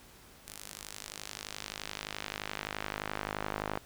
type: tone with band-pass filter sweep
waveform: sawtooth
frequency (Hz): 51.6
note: G#1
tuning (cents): -10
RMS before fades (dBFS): -41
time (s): 0.47-3.78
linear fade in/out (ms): 0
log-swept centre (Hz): 11000 to 1000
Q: 0.82
effects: pink hiss -56 dBFS RMS until 3.85 s